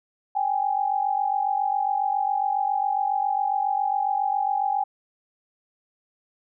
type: tone pair together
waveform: sine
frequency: 784 / 831.3 Hz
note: G5 / G#5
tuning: 0 / +1 cents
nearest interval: minor second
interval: 101 cents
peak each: -24 / -24 dBFS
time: 0.35-4.84 s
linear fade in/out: 10 ms
effects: none